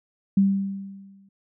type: tone with exponential decay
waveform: sine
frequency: 196 Hz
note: G3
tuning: in tune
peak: -13 dBFS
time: 0.37-1.29 s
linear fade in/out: 5 ms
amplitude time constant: 200 ms
effects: none